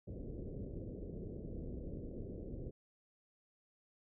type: low-pass noise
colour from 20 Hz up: pink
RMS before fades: -45 dBFS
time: 0.07-2.71 s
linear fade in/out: 10 ms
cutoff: 530 Hz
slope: 48 dB/octave
effects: none